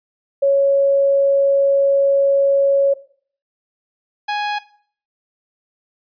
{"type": "tone pair in turn", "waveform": ["sine", "sawtooth"], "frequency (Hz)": [554.4, 830.7], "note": ["C#5", "G#5"], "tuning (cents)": [0, 0], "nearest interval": "perfect fifth", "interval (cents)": 700, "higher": "second", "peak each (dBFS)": [-11, -15], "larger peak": "first", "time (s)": [[0.42, 2.94], [4.28, 4.59]], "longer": "first", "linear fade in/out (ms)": 10, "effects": ["noise-tail reverb RT60 0.5 s tail -17 dB re dry", "resampled to 11025 Hz"]}